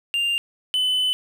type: tone pair in turn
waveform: triangle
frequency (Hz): 2794 / 3016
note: F7 / F#7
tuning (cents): 0 / +32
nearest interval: minor second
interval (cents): 132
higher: second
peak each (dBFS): -18 / -17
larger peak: second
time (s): 0.14-0.38 / 0.74-1.13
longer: second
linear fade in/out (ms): 0
effects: none